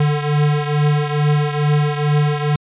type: beating tone pair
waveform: square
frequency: 147.4 / 149.7 Hz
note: D3 / D3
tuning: +7 / +33 cents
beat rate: 2.3 Hz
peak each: -16 / -21 dBFS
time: 0-2.56 s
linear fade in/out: 5 ms
effects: resampled to 8000 Hz